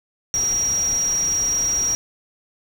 sine tone in noise, 5690 Hz, F8, 31 cents sharp, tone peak -18 dBFS, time 0.34-1.95 s, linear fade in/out 0 ms, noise pink, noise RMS -34 dBFS, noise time 0.34-1.95 s, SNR +13 dB, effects none

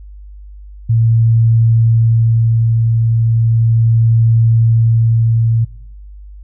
sine tone with tremolo, 114 Hz, A#2, 38 cents flat, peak -7 dBFS, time 0.89-5.65 s, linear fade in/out 10 ms, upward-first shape sine, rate 0.36 Hz, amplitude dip 25%, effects noise-tail reverb RT60 0.8 s tail -24 dB re dry + added 50 Hz sine -31 dBFS peak until 6.43 s

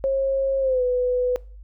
sine tone with pitch glide, 540 to 498.1 Hz, C#5 to B4, -45 to +15 cents, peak -18 dBFS, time 0.04-1.36 s, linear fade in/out 0 ms, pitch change -140 cents, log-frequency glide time 0.6-0.83 s, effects noise-tail reverb RT60 0.4 s tail -22 dB re dry + added 50 Hz sine -39 dBFS peak until 1.63 s

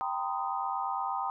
sine chord, C minor seventh, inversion second, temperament equal with one note detuned, 784 / 932.3 / 1020.8 / 1244.5 Hz, G5 / Bb5 / C6 / Eb6, 0 / 0 / -43 / 0 cents, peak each -34 / -36 / -36 / -36 dBFS, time 0.01-1.3 s, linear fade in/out 0 ms, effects none

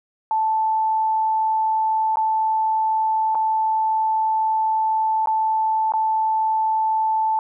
sine tone with dropouts, 878 Hz, A5, 4 cents flat, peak -17 dBFS, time 0.31-7.39 s, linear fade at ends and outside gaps 1 ms, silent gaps 2.158-2.17 / 3.348-3.353 / 5.259-5.272 / 5.921-5.937 s, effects none

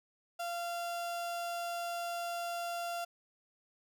35% pulse tone, 690 Hz, F5, 21 cents flat, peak -34 dBFS, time 0.39-3.05 s, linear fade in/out 10 ms, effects none

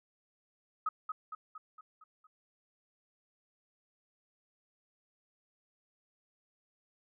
sine tone with echo, 1267 Hz, D#6, 31 cents sharp, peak -29 dBFS, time 0.86-0.89 s, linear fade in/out 5 ms, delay 230 ms, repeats 6, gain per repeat -5 dB, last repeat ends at 2.27 s, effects none

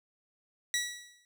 15% pulse tone with exponential decay, 1936 Hz, B6, 35 cents flat, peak -20 dBFS, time 0.74-1.25 s, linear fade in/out 1 ms, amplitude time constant 110 ms, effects none

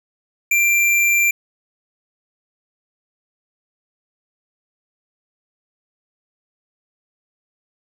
square tone, 2365 Hz, D7, 12 cents sharp, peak -14 dBFS, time 0.51-1.31 s, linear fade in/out 5 ms, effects none

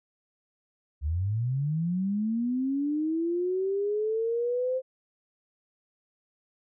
sine linear sweep, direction up, 68.8 to 523.3 Hz, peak -25 dBFS, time 1.01-4.82 s, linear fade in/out 50 ms, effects none

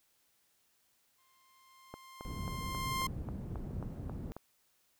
sawtooth tone with exponential growth, 1054 Hz, C6, 12 cents sharp, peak -28 dBFS, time 1.18-3.07 s, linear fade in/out 5 ms, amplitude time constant 410 ms
click train, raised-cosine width 1 ms, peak -29 dBFS, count 10, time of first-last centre 1.94-4.366 s, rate 3.71 Hz
white low-pass noise, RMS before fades -41 dBFS, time 2.25-4.32 s, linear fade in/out 0 ms, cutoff 160 Hz, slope 12 dB/octave
effects white hiss -73 dBFS RMS until 4.99 s

